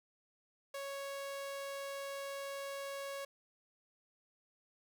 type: tone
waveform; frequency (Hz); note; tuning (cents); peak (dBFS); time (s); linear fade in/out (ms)
sawtooth; 554.4; C#5; 0; -37; 0.74-3.25; 5
effects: none